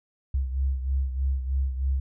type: beating tone pair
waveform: sine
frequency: 66.2 / 69.4 Hz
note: C2 / C#2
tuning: +21 / +3 cents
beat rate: 3.2 Hz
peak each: -24 / -31 dBFS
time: 0.34-2 s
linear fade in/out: 5 ms
effects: none